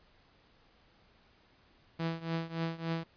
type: tone with tremolo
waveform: sawtooth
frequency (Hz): 164.81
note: E3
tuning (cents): 0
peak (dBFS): -26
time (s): 1.99-3.04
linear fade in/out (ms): 10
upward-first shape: triangle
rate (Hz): 3.5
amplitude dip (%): 90
effects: pink hiss -65 dBFS RMS until 3.16 s + resampled to 11025 Hz